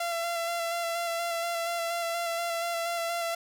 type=tone with vibrato; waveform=sawtooth; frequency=679 Hz; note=F5; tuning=49 cents flat; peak=-25 dBFS; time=0-3.35 s; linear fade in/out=5 ms; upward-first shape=square; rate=4.2 Hz; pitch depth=17 cents each way; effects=none

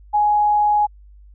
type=tone; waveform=sine; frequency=835 Hz; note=G#5; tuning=9 cents sharp; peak=-13 dBFS; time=0.13-0.87 s; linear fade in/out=20 ms; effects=added 50 Hz sine -42 dBFS peak until 1.34 s

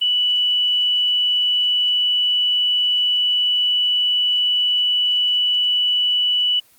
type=tone; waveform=sine; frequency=2960 Hz; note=F#7; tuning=in tune; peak=-15 dBFS; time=0.01-6.6 s; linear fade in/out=10 ms; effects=white hiss -53 dBFS RMS until 6.78 s + Opus 24 kbps

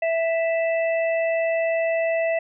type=harmonic tone; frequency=659.3 Hz; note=E5; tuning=in tune; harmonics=1 / 3 / 4; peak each=-20 / -30 / -32 dBFS; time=0.02-2.39 s; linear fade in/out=5 ms; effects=none

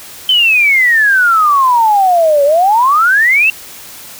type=exponential two-way sweep; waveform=sine; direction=down then up; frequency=3100 to 554.4 to 2747 Hz; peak=-6 dBFS; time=0.29-3.5 s; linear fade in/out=2 ms; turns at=2.44 s; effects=white hiss -32 dBFS RMS until 4.19 s

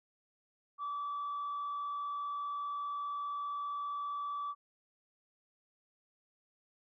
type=tone with frequency modulation; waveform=sine; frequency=1155 Hz; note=D6; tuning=29 cents flat; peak=-34 dBFS; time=0.78-4.55 s; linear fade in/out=50 ms; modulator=55.1 Hz; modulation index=0.29; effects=tanh soft clip ceiling -33 dBFS

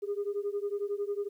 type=beating tone pair; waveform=sine; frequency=402.1 / 413.1 Hz; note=G4 / G#4; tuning=+44 / -9 cents; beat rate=11 Hz; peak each=-32 / -33 dBFS; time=0.02-1.29 s; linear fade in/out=20 ms; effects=tanh soft clip ceiling -25 dBFS + 11-bit

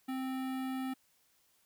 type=tone with notch filter; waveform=square; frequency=261.6 Hz; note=C4; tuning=in tune; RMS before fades=-37 dBFS; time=0.08-0.94 s; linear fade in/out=10 ms; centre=6000 Hz; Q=0.74; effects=white hiss -71 dBFS RMS until 1.65 s

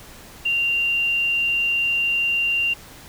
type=tone; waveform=sine; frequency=2775 Hz; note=F7; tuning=12 cents flat; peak=-18 dBFS; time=0.45-2.74 s; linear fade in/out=10 ms; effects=pink hiss -43 dBFS RMS until 3.08 s

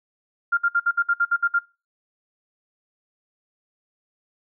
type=tone bursts; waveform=sine; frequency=1396.9 Hz; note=F6; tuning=in tune; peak=-16 dBFS; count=10; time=0.52-1.591 s; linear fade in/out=10 ms; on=54 ms; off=59 ms; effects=noise-tail reverb RT60 0.3 s tail -23 dB re dry

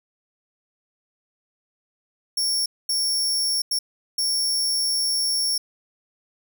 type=tone bursts at uneven times; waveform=sawtooth; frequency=5480 Hz; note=F8; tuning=34 cents flat; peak=-18 dBFS; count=4; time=2.37-2.66 / 2.89-3.62 / 3.71-3.79 / 4.18-5.58 s; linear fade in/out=5 ms; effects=none

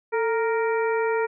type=harmonic tone with a mistuned harmonic; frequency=466.2 Hz; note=A#4; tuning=in tune; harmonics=1 / 2 / 3 / 4 / 5; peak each=-22 / -28 / -32 / -34 / -36 dBFS; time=0.12-1.27 s; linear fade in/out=20 ms; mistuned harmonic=1; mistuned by=-75 cents; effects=none

